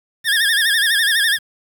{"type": "tone with vibrato", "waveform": "25% pulse", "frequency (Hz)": 1729, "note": "A6", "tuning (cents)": -31, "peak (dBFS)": -10, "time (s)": [0.24, 1.39], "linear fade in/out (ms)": 50, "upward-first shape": "sine", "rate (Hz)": 12, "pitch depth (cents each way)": 120, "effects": ["7-bit"]}